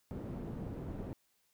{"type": "low-pass noise", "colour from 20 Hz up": "white", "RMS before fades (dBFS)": -42, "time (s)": [0.11, 1.13], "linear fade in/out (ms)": 0, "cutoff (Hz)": 270, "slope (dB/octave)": 12, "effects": ["white hiss -75 dBFS RMS until 1.53 s"]}